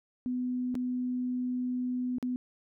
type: tone with dropouts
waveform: sine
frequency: 250 Hz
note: B3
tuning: 21 cents sharp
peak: -29 dBFS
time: 0.26-2.36 s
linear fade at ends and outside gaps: 0 ms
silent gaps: 0.744-0.753 / 2.184-2.227 s
effects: none